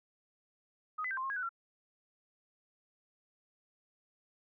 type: tone with pitch steps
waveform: sine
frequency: 1252 / 2010 / 1570 / 1047 / 1075 / 1644 / 1493 / 1365 Hz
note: D#6 / B6 / G6 / C6 / C6 / G#6 / F#6 / F6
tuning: +10 / +30 / +2 / +1 / +47 / -18 / +15 / -40 cents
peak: -34 dBFS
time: 0.98-1.492 s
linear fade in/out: 10 ms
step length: 64 ms
effects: none